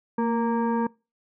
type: tone with frequency modulation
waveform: sine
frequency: 229.5 Hz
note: A#3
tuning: 27 cents flat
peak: -21 dBFS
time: 0.18-0.87 s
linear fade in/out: 5 ms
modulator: 698 Hz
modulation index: 1
effects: noise-tail reverb RT60 0.3 s tail -25 dB re dry